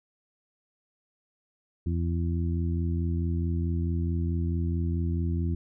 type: harmonic tone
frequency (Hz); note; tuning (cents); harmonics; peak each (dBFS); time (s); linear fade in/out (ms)
84.6; E2; +45; 1 / 2 / 3 / 4; -26 / -32 / -36 / -38; 1.86-5.55; 5
effects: none